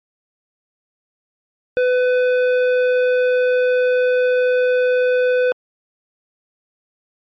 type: tone with hard clipping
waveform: triangle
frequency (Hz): 501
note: B4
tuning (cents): +25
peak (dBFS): -15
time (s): 1.77-5.52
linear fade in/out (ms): 0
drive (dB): 16
effects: low-pass 3000 Hz 12 dB/octave + MP3 48 kbps